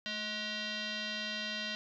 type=tone with frequency modulation; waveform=sine; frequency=630 Hz; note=D#5; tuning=21 cents sharp; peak=-35 dBFS; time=0.06-1.75 s; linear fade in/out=0 ms; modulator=847 Hz; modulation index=4.8; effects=none